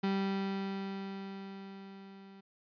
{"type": "tone with level ramp", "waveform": "35% pulse", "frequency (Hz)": 195, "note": "G3", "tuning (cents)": -9, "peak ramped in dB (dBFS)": [-27, -50], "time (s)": [0.03, 2.41], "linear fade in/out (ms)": 10, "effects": ["resampled to 11025 Hz"]}